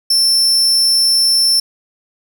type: tone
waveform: 40% pulse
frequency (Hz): 5370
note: E8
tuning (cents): +31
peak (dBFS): -9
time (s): 0.1-1.6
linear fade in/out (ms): 5
effects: 7-bit